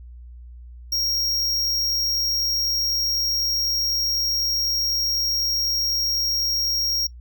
square tone, 5588 Hz, F8, in tune, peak -21 dBFS, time 0.92-7.07 s, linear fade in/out 5 ms, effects noise-tail reverb RT60 0.1 s tail -22 dB re dry + added 60 Hz sine -38 dBFS peak until 7.2 s

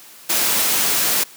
white noise, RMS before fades -18 dBFS, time 0.29-1.24 s, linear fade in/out 10 ms, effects white hiss -43 dBFS RMS until 1.36 s + high-pass 150 Hz 12 dB/octave

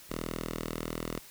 5% pulse tone with notch filter, 40.53 Hz, E1, 29 cents flat, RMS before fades -37 dBFS, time 0.09-1.2 s, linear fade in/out 20 ms, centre 85 Hz, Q 0.99, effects white hiss -52 dBFS RMS until 1.3 s

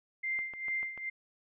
sine tone with tremolo, 2093 Hz, C7, in tune, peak -30 dBFS, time 0.23-1.1 s, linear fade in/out 10 ms, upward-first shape sine, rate 2.4 Hz, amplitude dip 75%
click train, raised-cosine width 0.5 ms, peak -33 dBFS, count 5, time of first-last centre 0.39-0.977 s, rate 6.82 Hz
effects none

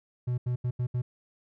triangle tone bursts at uneven times, 123.47 Hz, B2, in tune, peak -24 dBFS, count 5, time 0.27-0.38 / 0.46-0.56 / 0.64-0.71 / 0.79-0.87 / 0.94-1.02 s, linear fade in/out 10 ms, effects none

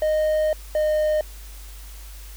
triangle tone pair in turn, 618 / 612.7 Hz, D#5 / D#5, -12 / -27 cents, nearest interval unison, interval 15 cents, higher first, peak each -16 dBFS, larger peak neither, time 0.02-0.53 / 0.75-1.21 s, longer first, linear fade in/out 2 ms, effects added 50 Hz sine -37 dBFS peak until 2.36 s + white hiss -46 dBFS RMS until 2.36 s

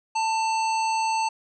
harmonic tone, 890 Hz, A5, 20 cents sharp, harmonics 1 / 3 / 5 / 7 / 9, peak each -22 / -32 / -36 / -39 / -41 dBFS, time 0.15-1.29 s, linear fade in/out 10 ms, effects none

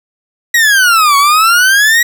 40% pulse exponential two-way sweep, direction down then up, 1928 to 1108 to 1928 Hz, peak -5 dBFS, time 0.54-2.03 s, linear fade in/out 5 ms, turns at 1.17 s, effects none

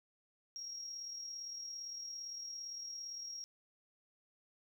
sine tone with amplitude modulation, 5600 Hz, F8, 4 cents sharp, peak -40 dBFS, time 0.56-3.44 s, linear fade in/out 0 ms, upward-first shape sine, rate 37.6 Hz, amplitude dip 45%, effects tanh soft clip ceiling -37 dBFS + 12-bit

